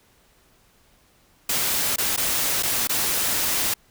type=noise with dropouts; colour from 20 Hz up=white; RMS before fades=-23 dBFS; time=1.49-3.74 s; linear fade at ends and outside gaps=5 ms; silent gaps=1.961-1.982 / 2.164-2.175 / 2.626-2.632 / 2.873-2.893 s; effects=pink hiss -59 dBFS RMS until 3.9 s